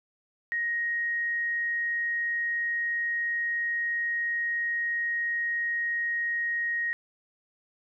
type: tone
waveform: sine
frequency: 1877 Hz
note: A#6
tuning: 11 cents sharp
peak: -26 dBFS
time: 0.52-6.93 s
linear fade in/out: 0 ms
effects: none